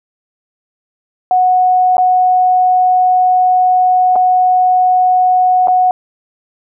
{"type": "tone with dropouts", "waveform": "sine", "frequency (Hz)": 735, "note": "F#5", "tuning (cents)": -12, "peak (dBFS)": -7, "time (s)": [1.31, 5.91], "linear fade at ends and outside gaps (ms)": 1, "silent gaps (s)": [[1.969, 1.981], [4.157, 4.161], [5.673, 5.682]], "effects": []}